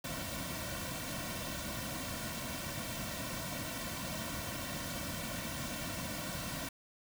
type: noise with comb filter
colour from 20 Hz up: pink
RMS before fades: -40 dBFS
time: 0.04-6.69 s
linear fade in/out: 5 ms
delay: 2.4 ms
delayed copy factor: -0.9
effects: none